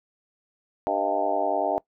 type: harmonic tone with a mistuned harmonic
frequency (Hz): 99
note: G2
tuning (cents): +18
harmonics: 3 / 4 / 5 / 6 / 7 / 8 / 9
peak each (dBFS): -33 / -33 / -33 / -27 / -28 / -29 / -32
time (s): 0.87-1.78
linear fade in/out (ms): 0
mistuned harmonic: 6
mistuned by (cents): +81
effects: noise-tail reverb RT60 0.1 s tail -21 dB re dry